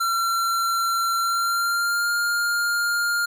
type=tone with pitch glide; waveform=square; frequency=1363 to 1407 Hz; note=F6 to F6; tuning=-43 to +12 cents; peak=-21 dBFS; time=0-3.26 s; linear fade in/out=10 ms; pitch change=+55 cents; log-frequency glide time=1.19-2.11 s; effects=none

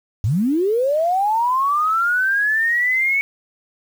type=linear sweep; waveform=sine; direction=up; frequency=89.5 to 2233 Hz; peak=-15 dBFS; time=0.24-3.21 s; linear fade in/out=0 ms; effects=7-bit

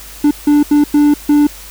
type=tone bursts at uneven times; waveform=triangle; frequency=293.7 Hz; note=D4; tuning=in tune; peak=-4 dBFS; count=5; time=0.24-0.31 / 0.47-0.63 / 0.71-0.84 / 0.94-1.14 / 1.29-1.47 s; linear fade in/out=5 ms; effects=added 50 Hz sine -36 dBFS peak until 1.7 s + white hiss -34 dBFS RMS until 1.7 s

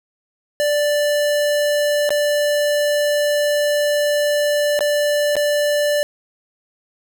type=tone with dropouts; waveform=square; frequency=587.3 Hz; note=D5; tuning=in tune; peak=-16 dBFS; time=0.6-6.03 s; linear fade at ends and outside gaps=0 ms; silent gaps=2.092-2.105 / 4.791-4.807 / 5.355-5.366 s; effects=none

